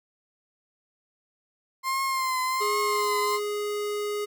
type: tone with vibrato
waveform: 35% pulse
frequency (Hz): 1050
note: C6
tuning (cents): +6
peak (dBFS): -23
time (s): 1.83-3.4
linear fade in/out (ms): 50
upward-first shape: triangle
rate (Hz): 1.3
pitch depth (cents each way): 49
type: tone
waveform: square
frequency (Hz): 415.3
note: G#4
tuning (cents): 0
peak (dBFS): -28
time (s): 2.6-4.26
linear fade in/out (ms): 20
effects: none